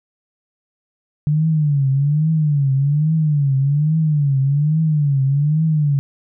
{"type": "tone with vibrato", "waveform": "sine", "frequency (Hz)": 146.7, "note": "D3", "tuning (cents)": -2, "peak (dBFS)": -13, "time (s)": [1.27, 5.99], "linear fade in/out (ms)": 0, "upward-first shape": "triangle", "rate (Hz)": 1.2, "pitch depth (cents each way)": 170, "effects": []}